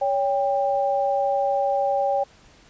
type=tone pair together; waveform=sine; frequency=561.4 / 794 Hz; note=C#5 / G5; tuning=+22 / +22 cents; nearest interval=tritone; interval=600 cents; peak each=-22 dBFS; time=0.01-2.24 s; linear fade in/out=10 ms; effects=pink hiss -53 dBFS RMS until 2.69 s + resampled to 16000 Hz